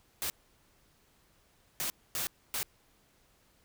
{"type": "noise bursts at uneven times", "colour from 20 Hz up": "white", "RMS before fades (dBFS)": -34, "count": 4, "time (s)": [[0.22, 0.3], [1.8, 1.9], [2.15, 2.27], [2.54, 2.63]], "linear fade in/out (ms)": 0, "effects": ["pink hiss -67 dBFS RMS until 3.64 s"]}